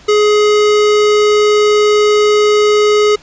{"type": "tone", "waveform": "square", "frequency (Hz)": 419.7, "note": "G#4", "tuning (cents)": 18, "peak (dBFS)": -8, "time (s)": [0.08, 3.16], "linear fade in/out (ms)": 10, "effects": ["pink hiss -41 dBFS RMS until 3.22 s", "resampled to 16000 Hz"]}